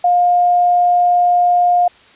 sine tone, 709 Hz, F5, 26 cents sharp, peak -9 dBFS, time 0.04-1.88 s, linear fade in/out 5 ms, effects white hiss -46 dBFS RMS until 2.15 s + resampled to 8000 Hz

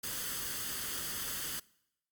white noise with comb filter, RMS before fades -38 dBFS, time 0.03-1.6 s, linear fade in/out 10 ms, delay 0.63 ms, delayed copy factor +0.55, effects noise-tail reverb RT60 0.8 s tail -23 dB re dry + Opus 48 kbps

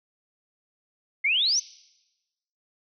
sine exponential sweep, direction up, 2064 to 6230 Hz, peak -20 dBFS, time 1.24-1.6 s, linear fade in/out 10 ms, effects noise-tail reverb RT60 1.0 s tail -21 dB re dry

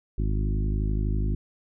harmonic tone with a mistuned harmonic, 51.7 Hz, G#1, 7 cents flat, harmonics 1 / 2 / 3 / 4 / 5 / 6 / 7, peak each -24 / -30 / -34 / -36 / -38 / -40 / -41 dBFS, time 0.18-1.35 s, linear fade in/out 5 ms, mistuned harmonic 1, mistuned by -44 cents, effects none

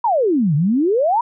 sine exponential two-way sweep, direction down then up, 987.8 to 138.59 to 987.8 Hz, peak -13 dBFS, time 0.04-1.21 s, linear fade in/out 5 ms, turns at 0.55 s, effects none

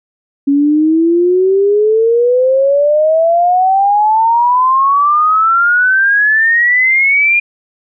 sine exponential sweep, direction up, 277.2 to 2429 Hz, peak -7 dBFS, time 0.47-7.4 s, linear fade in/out 10 ms, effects none

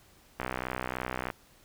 click train, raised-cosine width 0.5 ms, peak -17 dBFS, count 58, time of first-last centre 0.4-1.302 s, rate 63.2 Hz, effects pink hiss -60 dBFS RMS until 1.64 s

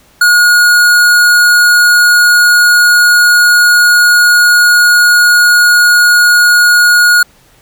sine tone with hard clipping, 1442 Hz, F#6, 45 cents flat, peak -5 dBFS, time 0.21-7.23 s, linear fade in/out 5 ms, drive 18 dB, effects pink hiss -46 dBFS RMS until 7.61 s

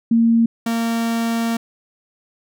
sine / 45% pulse tone pair in turn, 230 / 230 Hz, A#3 / A#3, -23 / -23 cents, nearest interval unison, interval 0 cents, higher neither, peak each -11 / -18 dBFS, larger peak first, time 0.11-0.46 / 0.66-1.57 s, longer second, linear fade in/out 5 ms, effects none

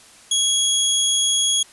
20% pulse tone, 3322 Hz, G#7, in tune, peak -11 dBFS, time 0.31-1.63 s, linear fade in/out 5 ms, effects white hiss -47 dBFS RMS until 1.72 s + resampled to 24000 Hz

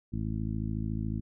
harmonic tone, 53.9 Hz, A1, 35 cents flat, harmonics 1 / 2 / 3 / 4 / 5 / 6, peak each -36 / -34 / -38 / -36 / -42 / -43 dBFS, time 0.12-1.21 s, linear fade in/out 20 ms, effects none

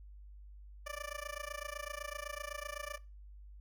15% pulse tone with amplitude modulation, 587.3 Hz, D5, in tune, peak -31 dBFS, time 0.86-2.98 s, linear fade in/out 10 ms, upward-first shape sine, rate 27.9 Hz, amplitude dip 100%, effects noise-tail reverb RT60 0.3 s tail -21 dB re dry + added 50 Hz sine -50 dBFS peak until 3.6 s

